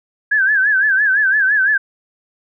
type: tone with vibrato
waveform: sine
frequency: 1625 Hz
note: G#6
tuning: 38 cents flat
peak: -11 dBFS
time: 0.31-1.78 s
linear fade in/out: 10 ms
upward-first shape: sine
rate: 5.9 Hz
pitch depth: 120 cents each way
effects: none